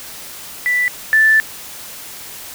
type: tone pair in turn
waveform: sine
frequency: 1975.5 / 1760 Hz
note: B6 / A6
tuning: 0 / 0 cents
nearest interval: major second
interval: 200 cents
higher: first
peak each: -13 / -8 dBFS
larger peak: second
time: 0.66-0.88 / 1.13-1.4 s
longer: second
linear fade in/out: 0 ms
effects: white hiss -33 dBFS RMS until 2.54 s